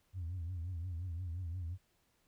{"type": "tone with vibrato", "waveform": "sine", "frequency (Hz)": 87.31, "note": "F2", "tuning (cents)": 0, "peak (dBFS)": -36, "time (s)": [0.13, 1.78], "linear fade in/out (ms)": 50, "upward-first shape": "triangle", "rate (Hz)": 5.7, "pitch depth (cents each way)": 150, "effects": ["tanh soft clip ceiling -35 dBFS", "pink hiss -75 dBFS RMS until 2.27 s"]}